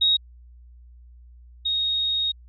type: tone pair in turn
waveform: sine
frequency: 3774 / 3741 Hz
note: A#7 / A#7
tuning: +21 / +5 cents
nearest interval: unison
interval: 16 cents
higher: first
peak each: -16 / -21 dBFS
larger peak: first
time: 0.01-0.17 / 1.65-2.32 s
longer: second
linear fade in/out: 10 ms
effects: added 60 Hz sine -45 dBFS peak until 2.48 s